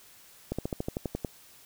slowing click train, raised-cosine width 2 ms, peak -17 dBFS, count 10, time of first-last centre 0.52-1.248 s, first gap 66 ms, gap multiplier 1.05, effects white hiss -55 dBFS RMS until 1.65 s

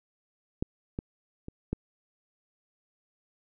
clicks, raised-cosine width 3 ms, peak -15 / -19 / -26 / -16 dBFS, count 4, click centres 0.625 / 0.989 / 1.484 / 1.73 s, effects none

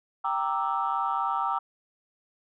sine chord, E half-diminished seventh, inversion first, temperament equal, 784 / 932.3 / 1174.7 / 1318.5 Hz, G5 / Bb5 / D6 / E6, 0 / 0 / 0 / 0 cents, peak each -30 dBFS, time 0.24-1.59 s, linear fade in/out 10 ms, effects tanh soft clip ceiling -16 dBFS

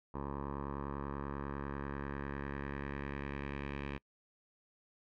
10% pulse tone with low-pass filter sweep, 70.1 Hz, C#2, 20 cents sharp, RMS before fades -41 dBFS, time 0.14-3.98 s, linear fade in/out 5 ms, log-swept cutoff 990 to 2500 Hz, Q 2.4, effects noise-tail reverb RT60 0.1 s tail -26 dB re dry

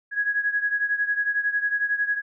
sine beating tone pair, 1661.2 / 1672.2 Hz, G#6 / G#6, 0 / +11 cents, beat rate 11 Hz, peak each -23 / -27 dBFS, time 0.11-2.22 s, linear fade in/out 50 ms, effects none

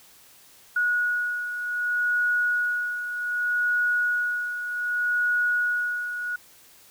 sine beating tone pair, 1456 / 1456.65 Hz, F#6 / F#6, -28 / -28 cents, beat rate 0.65 Hz, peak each -30 / -23 dBFS, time 0.76-6.36 s, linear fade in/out 5 ms, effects white hiss -53 dBFS RMS until 6.9 s

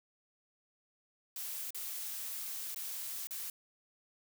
blue noise with dropouts, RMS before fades -41 dBFS, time 1.36-3.5 s, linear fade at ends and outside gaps 2 ms, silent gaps 1.706-1.746 / 2.746-2.76 / 3.271-3.308 s, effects none

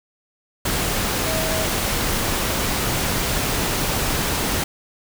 sine tone in noise, 640 Hz, D#5, 49 cents sharp, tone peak -27 dBFS, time 1.26-1.65 s, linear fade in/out 5 ms, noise pink, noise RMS -22 dBFS, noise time 0.65-4.64 s, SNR -8 dB, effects none

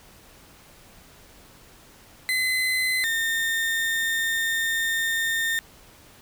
35% pulse tone pair in turn, 2035 / 1821.4 Hz, C7 / A#6, -49 / -41 cents, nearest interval major second, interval 192 cents, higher first, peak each -20 / -21 dBFS, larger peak first, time 2.29-3.04 / 3.04-5.59 s, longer second, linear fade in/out 0 ms, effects pink hiss -51 dBFS RMS until 6.21 s

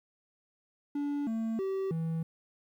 triangle tone with pitch steps, 287.7 / 224.5 / 385.4 / 163.1 Hz, D4 / A3 / G4 / E3, -36 / +35 / -29 / -18 cents, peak -28 dBFS, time 0.95-2.23 s, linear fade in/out 5 ms, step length 320 ms, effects 11-bit

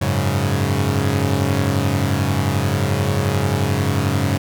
sawtooth chord, F# suspended second, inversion none, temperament equal, 92.5 / 103.83 / 138.59 Hz, F#2 / G#2 / C#3, 0 / 0 / 0 cents, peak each -17 dBFS, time 0.01-4.38 s, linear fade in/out 10 ms, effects none

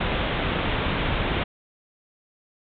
pink low-pass noise, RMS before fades -25 dBFS, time 0-1.44 s, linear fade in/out 10 ms, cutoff 3700 Hz, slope 96 dB/octave, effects none

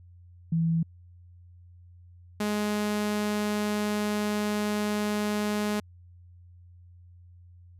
sine / sawtooth tone pair in turn, 164.81 / 209.1 Hz, E3 / G#3, 0 / +12 cents, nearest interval major third, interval 412 cents, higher second, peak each -22 dBFS, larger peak neither, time 0.52-0.83 / 2.4-5.8 s, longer second, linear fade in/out 5 ms, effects added 88 Hz sine -49 dBFS peak until 7.79 s + resampled to 32000 Hz

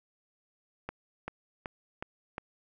accelerating click train, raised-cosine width 0.5 ms, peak -21 dBFS, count 5, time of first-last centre 0.89-2.381 s, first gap 390 ms, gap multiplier 0.97, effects none

